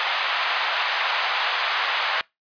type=band-pass noise; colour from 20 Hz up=pink; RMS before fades=-24 dBFS; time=0-2.21 s; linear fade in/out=0 ms; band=800 to 3900 Hz; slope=24 dB/octave; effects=noise-tail reverb RT60 0.2 s tail -24 dB re dry + resampled to 11025 Hz